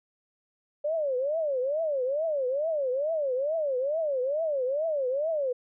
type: tone with vibrato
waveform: sine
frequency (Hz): 573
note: D5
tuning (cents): -43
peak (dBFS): -25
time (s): 0.84-5.53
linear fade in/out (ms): 10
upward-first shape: triangle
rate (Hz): 2.3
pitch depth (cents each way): 270
effects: none